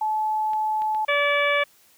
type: tone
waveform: sine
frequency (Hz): 863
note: A5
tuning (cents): -34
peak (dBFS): -21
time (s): 0.01-1.05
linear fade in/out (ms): 5
type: clicks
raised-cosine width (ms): 0.3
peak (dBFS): -26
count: 3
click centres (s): 0.534 / 0.82 / 0.948
type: harmonic tone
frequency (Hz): 576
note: D5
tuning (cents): -34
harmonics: 1 / 2 / 3 / 4 / 5 / 6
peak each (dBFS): -23 / -26 / -26 / -23 / -34 / -33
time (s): 1.08-1.64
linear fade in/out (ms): 10
effects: white hiss -57 dBFS RMS until 1.97 s